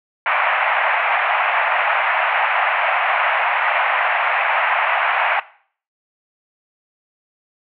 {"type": "band-pass noise", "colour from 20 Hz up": "pink", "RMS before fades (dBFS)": -18, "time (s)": [0.26, 5.4], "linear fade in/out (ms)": 2, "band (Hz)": [660, 2600], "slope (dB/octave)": 48, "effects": ["noise-tail reverb RT60 0.5 s tail -18 dB re dry"]}